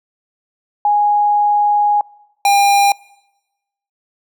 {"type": "tone pair in turn", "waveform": ["sine", "square"], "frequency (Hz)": [828, 803], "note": ["G#5", "G5"], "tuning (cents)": [-5, 41], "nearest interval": "minor second", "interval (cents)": 54, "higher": "first", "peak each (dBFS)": -10, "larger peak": "neither", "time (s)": [[0.85, 2.01], [2.45, 2.92]], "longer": "first", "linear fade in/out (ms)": 2, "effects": ["noise-tail reverb RT60 1.0 s tail -24 dB re dry"]}